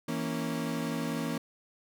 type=chord; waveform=35% pulse; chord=A# diminished; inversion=second; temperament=equal; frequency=164.81 / 233.1 / 277.2 Hz; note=E3 / A#3 / C#4; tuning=0 / 0 / 0 cents; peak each=-34 / -33 / -34 dBFS; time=0.08-1.38 s; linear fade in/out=5 ms; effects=none